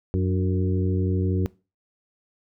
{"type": "harmonic tone with a mistuned harmonic", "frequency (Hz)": 92.5, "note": "F#2", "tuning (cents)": 0, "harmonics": [1, 2, 3, 4, 5], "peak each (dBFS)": [-22, -27, -30, -29, -35], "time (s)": [0.14, 1.46], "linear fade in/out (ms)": 0, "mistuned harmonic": 3, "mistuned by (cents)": 52, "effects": ["noise-tail reverb RT60 0.3 s tail -21 dB re dry"]}